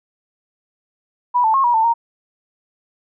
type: tone with pitch steps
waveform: sine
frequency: 979 / 882 / 1080 / 960 / 890 / 930 Hz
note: B5 / A5 / C#6 / B5 / A5 / A#5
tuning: -15 / +4 / -45 / -49 / +20 / -4 cents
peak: -12 dBFS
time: 1.34-1.94 s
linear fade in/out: 20 ms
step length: 100 ms
effects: none